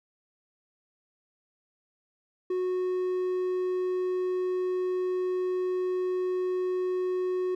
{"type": "tone", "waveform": "triangle", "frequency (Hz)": 366.7, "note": "F#4", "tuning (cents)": -15, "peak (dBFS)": -24, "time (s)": [2.5, 7.55], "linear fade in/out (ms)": 5, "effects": []}